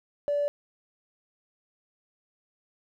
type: tone with tanh clipping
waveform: triangle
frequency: 579 Hz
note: D5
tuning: 25 cents flat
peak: -23 dBFS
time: 0.28-0.48 s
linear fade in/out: 0 ms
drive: 1 dB
effects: none